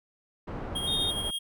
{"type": "low-pass noise", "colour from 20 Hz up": "pink", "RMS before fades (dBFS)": -36, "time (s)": [0.47, 1.31], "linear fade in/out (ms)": 10, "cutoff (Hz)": 1100, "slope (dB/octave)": 12}
{"type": "tone with tremolo", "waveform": "square", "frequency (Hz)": 3248, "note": "G#7", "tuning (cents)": -39, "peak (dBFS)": -29, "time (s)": [0.75, 1.39], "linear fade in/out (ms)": 10, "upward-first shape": "triangle", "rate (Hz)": 12, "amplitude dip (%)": 50}
{"type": "tone", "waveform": "sine", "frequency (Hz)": 3682, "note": "A#7", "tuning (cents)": -22, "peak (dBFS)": -27, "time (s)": [0.87, 1.11], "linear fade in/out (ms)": 10}
{"effects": []}